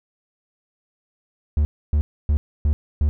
triangle tone bursts, 74.3 Hz, D2, 21 cents sharp, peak -13 dBFS, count 5, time 1.57-3.09 s, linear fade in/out 0 ms, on 80 ms, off 280 ms, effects none

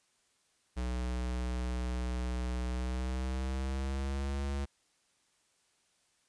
square tone with pitch glide, 61.74 to 69.7 Hz, B1 to C#2, 0 to +10 cents, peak -33 dBFS, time 0.76-4.66 s, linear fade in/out 20 ms, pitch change +210 cents, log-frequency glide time 2.67-4.42 s, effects white hiss -72 dBFS RMS until 6.28 s + resampled to 22050 Hz

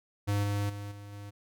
square tone with level steps, 101.9 Hz, G#2, 32 cents flat, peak -27 / -29 / -38 / -44 / -42 dBFS, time 0.27-1.31 s, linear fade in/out 20 ms, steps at 0.43 / 0.69 / 0.91 / 1.12 s, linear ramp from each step 10 ms, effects none

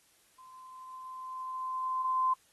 sine tone with level ramp, 1034 Hz, C6, 21 cents flat, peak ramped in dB -51 to -24 dBFS, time 0.38-2.34 s, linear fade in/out 10 ms, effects white hiss -66 dBFS RMS until 2.52 s + AAC 32 kbps

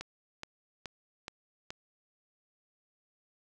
click train, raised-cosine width 0.2 ms, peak -22 dBFS, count 5, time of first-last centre 0.01-1.705 s, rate 2.36 Hz, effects none

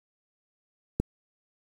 click, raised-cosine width 3 ms, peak -11 dBFS, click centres 1 s, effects 7-bit

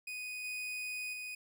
40% pulse tone with level steps, 2489 Hz, D#7, in tune, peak -39 / -37 / -40 dBFS, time 0.07-1.35 s, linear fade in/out 5 ms, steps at 0.44 / 1.13 s, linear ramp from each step 5 ms, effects none

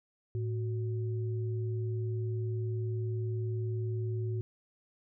sine tone pair together, 110 / 370 Hz, A2 / F#4, 0 / 0 cents, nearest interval octave + major sixth, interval 2100 cents, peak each -31 / -40 dBFS, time 0.35-4.41 s, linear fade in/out 0 ms, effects none

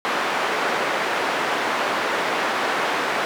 white band-pass noise, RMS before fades -23 dBFS, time 0.05-3.25 s, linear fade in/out 0 ms, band 330 to 1600 Hz, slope 12 dB/octave, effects none

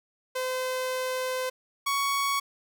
sawtooth tone pair in turn, 513 / 1116.3 Hz, C5 / C#6, -34 / +12 cents, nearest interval octave + minor second, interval 1346 cents, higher second, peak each -24 / -21 dBFS, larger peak second, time 0.35-1.5 / 1.86-2.4 s, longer first, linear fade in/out 10 ms, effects none

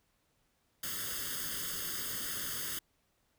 white noise with comb filter, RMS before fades -38 dBFS, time 0.83-2.79 s, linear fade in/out 5 ms, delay 0.61 ms, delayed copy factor +0.9, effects pink hiss -75 dBFS RMS until 3.38 s

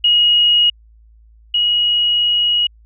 sine tone pair in turn, 2888 / 2899 Hz, F#7 / F#7, -43 / -36 cents, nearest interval unison, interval 7 cents, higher second, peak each -9 / -12 dBFS, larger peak first, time 0.04-0.7 / 1.54-2.67 s, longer second, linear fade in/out 5 ms, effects added 55 Hz sine -44 dBFS peak until 2.85 s

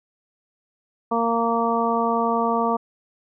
harmonic tone, 231.2 Hz, A#3, 14 cents flat, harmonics 1 / 2 / 3 / 4 / 5, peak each -25 / -25 / -25 / -25 / -25 dBFS, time 1.11-2.77 s, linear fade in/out 10 ms, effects none

